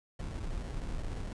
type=noise with sample-and-hold; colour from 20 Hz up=brown; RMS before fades=-37 dBFS; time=0.19-1.33 s; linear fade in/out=5 ms; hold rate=1225 Hz; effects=resampled to 22050 Hz